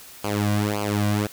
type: tone with flanger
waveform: sawtooth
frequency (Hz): 103.7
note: G#2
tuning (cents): -2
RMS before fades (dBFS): -23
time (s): 0.24-1.27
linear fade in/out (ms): 5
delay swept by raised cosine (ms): 0.53 to 2.33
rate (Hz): 1.8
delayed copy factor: -0.9
effects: white hiss -44 dBFS RMS until 1.32 s